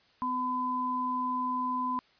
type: tone pair together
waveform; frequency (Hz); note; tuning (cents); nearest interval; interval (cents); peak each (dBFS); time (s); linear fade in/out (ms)
sine; 252.5 / 1010; B3 / B5; +39 / +39; 2 octaves; 2400; -35 / -29; 0.22-1.99; 0
effects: white hiss -64 dBFS RMS until 2.19 s + resampled to 11025 Hz